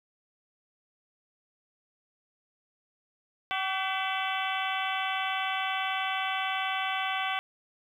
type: harmonic tone with a mistuned harmonic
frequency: 381.5 Hz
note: G4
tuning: 47 cents flat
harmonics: 2 / 3 / 4 / 5 / 6 / 7 / 8 / 9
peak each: -33 / -35 / -36 / -37 / -38 / -38 / -39 / -40 dBFS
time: 3.51-7.39 s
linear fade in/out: 0 ms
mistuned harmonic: 5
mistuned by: +88 cents
effects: 10-bit